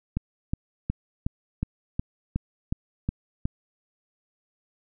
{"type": "click train", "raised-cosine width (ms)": 5, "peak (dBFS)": -13, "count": 10, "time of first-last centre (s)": [0.17, 3.455], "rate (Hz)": 2.74, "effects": []}